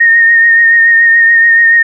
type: tone with vibrato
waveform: sine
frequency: 1845 Hz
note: A#6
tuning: 18 cents flat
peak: -3 dBFS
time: 0-1.83 s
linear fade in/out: 10 ms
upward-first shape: sine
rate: 7 Hz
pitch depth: 24 cents each way
effects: none